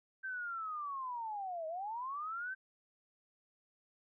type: linear two-way sweep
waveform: sine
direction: down then up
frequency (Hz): 1568 to 622.3 to 1568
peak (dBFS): -38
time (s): 0.23-2.55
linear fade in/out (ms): 20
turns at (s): 1.67
effects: none